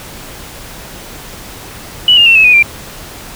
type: tone with pitch steps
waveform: sine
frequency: 2950 / 2823 / 2702 / 2586 / 2475 / 2369 Hz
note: F#7 / F7 / E7 / E7 / D#7 / D7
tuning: -6 / +18 / +42 / -34 / -10 / +14 cents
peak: -3 dBFS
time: 2.08-2.626 s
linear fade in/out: 2 ms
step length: 91 ms
effects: pink hiss -30 dBFS RMS until 3.35 s